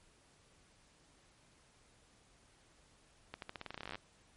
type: accelerating click train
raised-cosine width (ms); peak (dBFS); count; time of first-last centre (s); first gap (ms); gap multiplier
0.3; -27; 19; 3.34-3.955; 82; 0.88
effects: pink hiss -67 dBFS RMS until 4.36 s + MP3 48 kbps